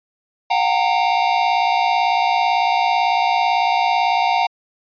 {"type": "tone cluster", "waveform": "square", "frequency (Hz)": [719, 777, 921], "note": ["F#5", "G5", "A#5"], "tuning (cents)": [-50, -16, -21], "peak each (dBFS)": -20, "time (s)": [0.5, 4.47], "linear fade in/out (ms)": 10, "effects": ["resampled to 11025 Hz"]}